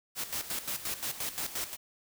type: noise with tremolo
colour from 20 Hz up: white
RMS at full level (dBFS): -34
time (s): 0.15-1.77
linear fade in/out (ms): 50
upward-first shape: square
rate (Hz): 5.7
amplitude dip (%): 70
effects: none